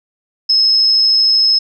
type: tone with amplitude modulation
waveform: sine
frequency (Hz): 5180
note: E8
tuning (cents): -31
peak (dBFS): -7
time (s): 0.49-1.59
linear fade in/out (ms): 10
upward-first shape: sine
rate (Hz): 113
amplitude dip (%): 30
effects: none